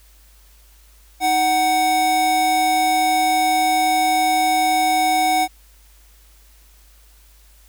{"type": "tone pair together", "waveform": "square", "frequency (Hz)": [313.1, 744.7], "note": ["D#4", "F#5"], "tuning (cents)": [11, 11], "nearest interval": "octave + minor third", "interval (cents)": 1500, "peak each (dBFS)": [-27, -16], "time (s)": [1.2, 5.48], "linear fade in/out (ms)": 50, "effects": ["added 51 Hz sine -48 dBFS peak until 7.68 s", "white hiss -54 dBFS RMS until 7.68 s"]}